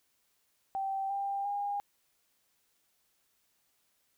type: tone with pitch steps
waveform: sine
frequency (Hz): 778 / 794.3 / 811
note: G5 / G5 / G#5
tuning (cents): -13 / +23 / -41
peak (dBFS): -31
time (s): 0.75-1.8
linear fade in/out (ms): 0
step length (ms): 350
effects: white hiss -74 dBFS RMS until 4.17 s